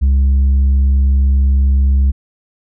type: tone with tanh clipping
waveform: sine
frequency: 67.6 Hz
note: C#2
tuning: 43 cents flat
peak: -9 dBFS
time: 0.01-2.12 s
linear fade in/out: 20 ms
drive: 3 dB
effects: none